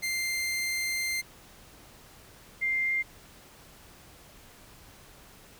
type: tone pair in turn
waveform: sawtooth / sine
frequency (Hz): 2093 / 2101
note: C7 / C7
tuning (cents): 0 / +7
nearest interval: unison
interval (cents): 7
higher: second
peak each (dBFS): -25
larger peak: neither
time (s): 0.02-1.22 / 2.61-3.03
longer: first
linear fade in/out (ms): 20
effects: pink hiss -53 dBFS RMS until 5.59 s